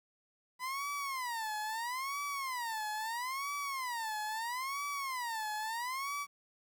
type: tone with vibrato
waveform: 30% pulse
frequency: 987.8 Hz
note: B5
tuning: in tune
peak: -33 dBFS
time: 0.59-6.27 s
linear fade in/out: 50 ms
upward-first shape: sine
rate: 0.76 Hz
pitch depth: 260 cents each way
effects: 11-bit